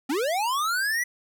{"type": "linear sweep", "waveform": "square", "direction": "up", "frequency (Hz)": [246.9, 1987], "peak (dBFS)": -24, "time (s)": [0.09, 1.04], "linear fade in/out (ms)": 10, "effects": []}